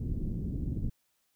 pink low-pass noise, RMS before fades -33 dBFS, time 0-0.9 s, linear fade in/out 10 ms, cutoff 280 Hz, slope 24 dB/octave, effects white hiss -75 dBFS RMS until 1.35 s

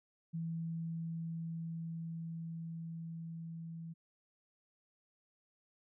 sine tone with level ramp, 164.81 Hz, E3, in tune, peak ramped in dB -36 to -43 dBFS, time 0.33-3.94 s, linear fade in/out 20 ms, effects none

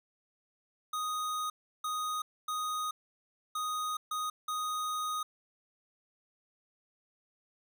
square tone bursts at uneven times, 1244.5 Hz, D#6, in tune, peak -33 dBFS, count 6, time 0.93-1.5 / 1.84-2.22 / 2.48-2.91 / 3.55-3.97 / 4.11-4.3 / 4.48-5.23 s, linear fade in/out 5 ms, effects none

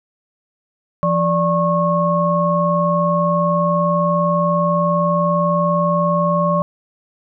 sine tone cluster, 171.3 / 586 / 1092 Hz, F3 / D5 / C#6, -33 / -4 / -26 cents, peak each -18 dBFS, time 1.03-6.62 s, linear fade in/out 0 ms, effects none

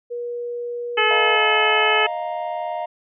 sine tone, 480 Hz, B4, 49 cents flat, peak -25 dBFS, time 0.1-1.37 s, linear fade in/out 20 ms
harmonic tone, 430.2 Hz, A4, 39 cents flat, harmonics 1 / 2 / 3 / 4 / 5 / 6 / 7, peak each -23 / -23 / -23 / -23 / -23 / -23 / -23 dBFS, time 0.97-2.07 s, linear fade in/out 10 ms
triangle chord, Eb suspended second, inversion none, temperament equal with one note detuned, 622.3 / 702.1 / 932.3 Hz, Eb5 / F5 / Bb5, 0 / +9 / 0 cents, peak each -27 / -25 / -28 dBFS, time 1.1-2.86 s, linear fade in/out 10 ms
effects resampled to 8000 Hz

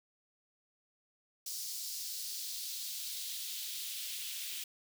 white noise with high-pass filter sweep, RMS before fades -41 dBFS, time 1.46-4.64 s, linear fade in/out 5 ms, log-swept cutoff 5100 to 2900 Hz, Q 2, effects none

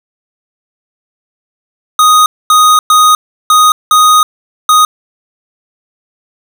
square tone bursts at uneven times, 1244.5 Hz, D#6, in tune, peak -4 dBFS, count 6, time 1.99-2.26 / 2.5-2.79 / 2.9-3.15 / 3.5-3.72 / 3.91-4.23 / 4.69-4.85 s, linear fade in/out 2 ms, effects none

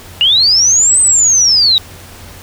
sine linear two-way sweep, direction up then down, 2794 to 8300 to 3758 Hz, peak -6 dBFS, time 0.21-1.78 s, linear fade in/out 0 ms, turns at 1 s, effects added 90 Hz sine -36 dBFS peak until 2.42 s + pink hiss -35 dBFS RMS until 2.42 s

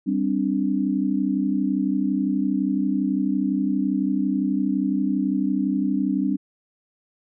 sine chord, G suspended fourth, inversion none, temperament equal, 196 / 261.6 / 293.7 Hz, G3 / C4 / D4, 0 / 0 / 0 cents, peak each -24 dBFS, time 0.06-6.37 s, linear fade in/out 20 ms, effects none

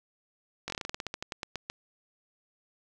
slowing click train, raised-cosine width 0.2 ms, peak -17 dBFS, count 17, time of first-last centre 0.68-1.7 s, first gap 20 ms, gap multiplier 1.14, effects none

